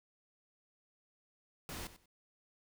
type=noise with echo; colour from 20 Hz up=pink; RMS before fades=-44 dBFS; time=1.69-1.87 s; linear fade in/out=0 ms; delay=94 ms; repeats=2; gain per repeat=-14 dB; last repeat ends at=2.058 s; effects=none